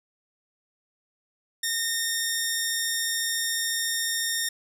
10% pulse tone, 1834 Hz, A#6, 29 cents flat, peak -16 dBFS, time 1.63-4.49 s, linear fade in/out 5 ms, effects none

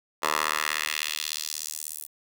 10% pulse tone with high-pass filter sweep, 76.5 Hz, D#2, 29 cents flat, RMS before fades -30 dBFS, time 0.22-2.07 s, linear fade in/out 20 ms, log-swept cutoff 850 to 11000 Hz, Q 1.4, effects none

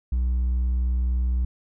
triangle tone with hard clipping, 61.74 Hz, B1, in tune, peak -19 dBFS, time 0.12-1.45 s, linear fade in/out 5 ms, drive 1 dB, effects none

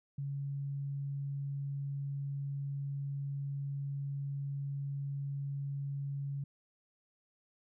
sine tone, 140 Hz, C#3, 18 cents sharp, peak -35 dBFS, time 0.18-6.44 s, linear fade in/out 5 ms, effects none

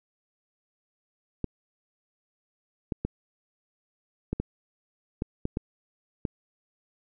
clicks, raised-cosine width 3 ms, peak -15 dBFS, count 9, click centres 1.443 / 2.922 / 3.05 / 4.33 / 4.4 / 5.221 / 5.454 / 5.571 / 6.252 s, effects none

